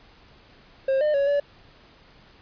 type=tone with pitch steps; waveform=triangle; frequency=535 / 604 / 559 / 573 Hz; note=C5 / D5 / C#5 / D5; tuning=+38 / +48 / +14 / -43 cents; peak=-17 dBFS; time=0.88-1.4 s; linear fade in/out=5 ms; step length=130 ms; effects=pink hiss -53 dBFS RMS until 2.41 s + resampled to 11025 Hz